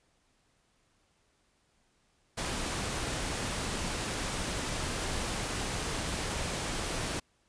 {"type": "noise", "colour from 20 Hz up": "pink", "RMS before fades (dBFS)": -34, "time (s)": [2.37, 7.2], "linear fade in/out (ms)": 10, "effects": ["pink hiss -71 dBFS RMS until 7.48 s", "resampled to 22050 Hz"]}